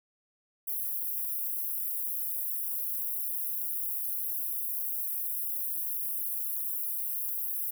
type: high-pass noise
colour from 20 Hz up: white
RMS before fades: -33 dBFS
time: 0.67-7.71 s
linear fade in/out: 10 ms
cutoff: 11000 Hz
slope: 48 dB/octave
effects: none